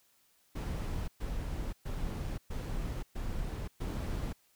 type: noise bursts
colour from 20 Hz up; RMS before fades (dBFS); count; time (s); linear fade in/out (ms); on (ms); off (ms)
brown; -36; 6; 0.55-4.33; 10; 530; 120
effects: white hiss -69 dBFS RMS until 4.55 s